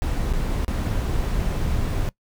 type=noise with dropouts; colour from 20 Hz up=brown; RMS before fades=-23 dBFS; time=0.02-2.09 s; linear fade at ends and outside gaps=0 ms; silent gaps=0.328-0.336 / 0.646-0.681 s; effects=noise-tail reverb RT60 0.1 s tail -21 dB re dry